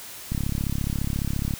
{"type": "click train", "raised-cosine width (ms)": 5, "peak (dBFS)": -14, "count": 43, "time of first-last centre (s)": [0.32, 1.537], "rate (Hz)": 34.5, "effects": ["white hiss -40 dBFS RMS until 1.59 s"]}